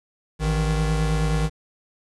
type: tone pair together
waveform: square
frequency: 55 / 155.56 Hz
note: A1 / D#3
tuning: 0 / 0 cents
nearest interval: octave + tritone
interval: 1800 cents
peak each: -23 dBFS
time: 0.39-1.5 s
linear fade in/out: 50 ms
effects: resampled to 24000 Hz + 8-bit